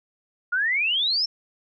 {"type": "exponential sweep", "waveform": "sine", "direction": "up", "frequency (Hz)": [1396.9, 5480], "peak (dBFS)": -20, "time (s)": [0.52, 1.26], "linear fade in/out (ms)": 10, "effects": []}